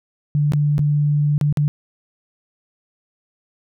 sine tone with dropouts, 147.1 Hz, D3, 3 cents sharp, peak -14 dBFS, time 0.35-1.68 s, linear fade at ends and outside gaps 0 ms, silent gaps 0.521-0.535 / 0.781-0.792 / 1.38-1.412 / 1.526-1.572 s, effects none

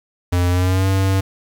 square tone with pitch glide, 88.7 to 96.17 Hz, F2 to G2, +27 to -33 cents, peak -15 dBFS, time 0.32-1.21 s, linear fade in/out 10 ms, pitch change +140 cents, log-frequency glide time 0.5-0.87 s, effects 7-bit

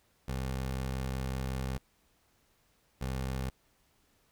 20% pulse tone pair in turn, 65.41 / 65.41 Hz, C2 / C2, 0 / 0 cents, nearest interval unison, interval 0 cents, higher neither, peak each -28 / -28 dBFS, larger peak neither, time 0.28-1.78 / 3.01-3.5 s, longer first, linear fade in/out 5 ms, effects pink hiss -70 dBFS RMS until 4.31 s

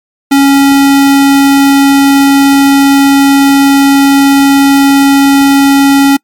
square tone, 277.2 Hz, C#4, in tune, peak -3 dBFS, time 0.31-6.17 s, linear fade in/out 10 ms, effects noise-tail reverb RT60 0.1 s tail -26 dB re dry + MP3 96 kbps

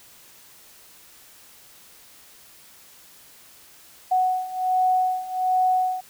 sine beating tone pair, 740 / 741.3 Hz, F#5 / F#5, 0 / +3 cents, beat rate 1.3 Hz, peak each -24 / -21 dBFS, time 4.11-6.01 s, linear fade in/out 10 ms, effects white hiss -50 dBFS RMS until 6.09 s

